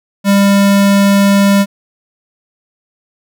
square tone, 199.2 Hz, G3, 28 cents sharp, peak -7 dBFS, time 0.24-1.66 s, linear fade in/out 50 ms, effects none

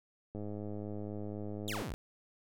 click train, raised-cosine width 2 ms, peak -29 dBFS, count 154, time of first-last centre 0.35-1.821 s, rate 104 Hz
sawtooth exponential sweep, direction down, 3951 to 41 Hz, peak -34 dBFS, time 1.68-1.94 s, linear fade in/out 0 ms
effects none

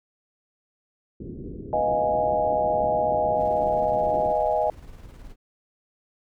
white low-pass noise, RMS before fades -36 dBFS, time 1.2-4.33 s, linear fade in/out 5 ms, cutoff 410 Hz, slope 48 dB/octave
sine chord, F half-diminished seventh, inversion second, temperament equal, 493.9 / 622.3 / 698.5 / 830.6 Hz, Cb5 / Eb5 / F5 / Ab5, 0 / 0 / 0 / 0 cents, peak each -29 / -23 / -28 / -25 dBFS, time 1.73-4.7 s, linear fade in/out 2 ms
brown noise with tremolo, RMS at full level -41 dBFS, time 3.35-5.36 s, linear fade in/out 50 ms, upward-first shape square, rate 19 Hz, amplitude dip 40%
effects none

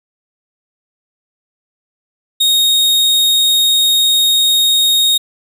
40% pulse tone, 3729 Hz, A#7, in tune, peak -8 dBFS, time 2.4-5.18 s, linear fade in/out 10 ms, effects none

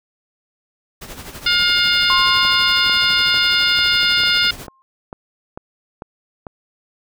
pink noise with tremolo, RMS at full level -32 dBFS, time 1.01-4.67 s, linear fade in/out 10 ms, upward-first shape sine, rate 12 Hz, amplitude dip 60%
harmonic tone, 711 Hz, F5, 31 cents sharp, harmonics 2 / 3 / 4 / 5 / 6 / 7, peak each -19 / -22 / -20 / -19 / -23 / -21 dBFS, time 1.46-4.51 s, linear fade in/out 5 ms
sine tone with exponential decay, 1062 Hz, C6, 25 cents sharp, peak -15 dBFS, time 2.1-4.82 s, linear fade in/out 0 ms, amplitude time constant 590 ms
click train, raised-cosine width 1 ms, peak -17 dBFS, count 10, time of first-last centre 2.45-6.468 s, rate 2.24 Hz
effects none

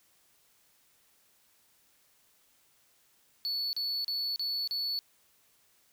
triangle tone bursts, 4435 Hz, C#8, in tune, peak -29 dBFS, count 5, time 3.45-4.99 s, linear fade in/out 0 ms, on 280 ms, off 35 ms, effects white hiss -67 dBFS RMS until 5.92 s

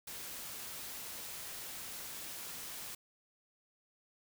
white noise, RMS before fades -45 dBFS, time 0.07-2.95 s, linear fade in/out 5 ms, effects none

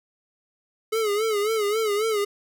square tone with vibrato, 426.8 Hz, G#4, 47 cents sharp, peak -22 dBFS, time 0.92-2.25 s, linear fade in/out 10 ms, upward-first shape sine, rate 3.7 Hz, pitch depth 94 cents each way, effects none

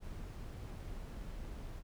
brown noise, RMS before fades -45 dBFS, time 0-1.83 s, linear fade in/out 50 ms, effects none

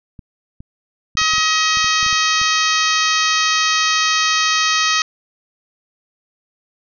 clicks, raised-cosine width 5 ms, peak -23 dBFS, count 12, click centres 0.192 / 0.605 / 1.153 / 1.216 / 1.336 / 1.382 / 1.772 / 1.844 / 2.029 / 2.064 / 2.128 / 2.415 s
harmonic tone, 634 Hz, D#5, 32 cents sharp, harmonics 2 / 3 / 4 / 5 / 6 / 7 / 8 / 9 / 10, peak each -19 / -21 / -22 / -23 / -24 / -24 / -25 / -26 / -26 dBFS, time 1.17-5.02 s, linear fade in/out 2 ms
effects none

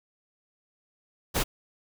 pink noise, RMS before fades -26 dBFS, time 1.34-1.44 s, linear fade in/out 20 ms, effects none

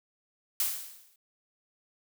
blue noise with exponential decay, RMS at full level -26 dBFS, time 0.6-1.16 s, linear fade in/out 2 ms, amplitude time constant 120 ms, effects none

